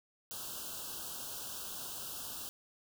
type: band-stop noise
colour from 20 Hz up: white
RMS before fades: -43 dBFS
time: 0.31-2.49 s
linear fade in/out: 0 ms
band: 1600 to 2700 Hz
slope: 96 dB/octave
effects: none